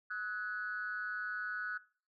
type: tone with amplitude modulation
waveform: sine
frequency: 1480 Hz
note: F#6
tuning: in tune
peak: -32 dBFS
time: 0.1-1.78 s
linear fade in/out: 10 ms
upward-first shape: sine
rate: 200 Hz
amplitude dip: 90%
effects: noise-tail reverb RT60 0.4 s tail -20 dB re dry + tanh soft clip ceiling -28 dBFS